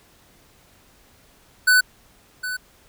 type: tone with echo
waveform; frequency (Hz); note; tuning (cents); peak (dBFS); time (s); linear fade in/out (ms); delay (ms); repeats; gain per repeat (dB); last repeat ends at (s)
square; 1497; F#6; +20; -13; 1.67-1.81; 10; 760; 1; -13; 2.57
effects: pink hiss -55 dBFS RMS until 2.88 s